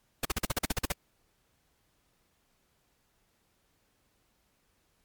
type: noise bursts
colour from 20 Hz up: pink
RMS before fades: -28 dBFS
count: 11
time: 0.23-0.922 s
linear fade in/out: 5 ms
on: 22 ms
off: 45 ms
effects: pink hiss -72 dBFS RMS until 5.04 s + MP3 96 kbps